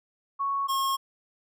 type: tone pair in turn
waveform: sine / square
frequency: 1108.7 / 1082.1 Hz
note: C#6 / C#6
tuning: 0 / -42 cents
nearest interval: unison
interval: 42 cents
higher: first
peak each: -25 dBFS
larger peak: neither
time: 0.39-0.68 / 0.68-0.97 s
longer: neither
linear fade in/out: 20 ms
effects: none